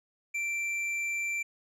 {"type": "tone with hard clipping", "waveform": "sine", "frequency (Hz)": 2349, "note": "D7", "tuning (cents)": 0, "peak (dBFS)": -31, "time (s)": [0.34, 1.43], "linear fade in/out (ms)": 10, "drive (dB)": 6, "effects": []}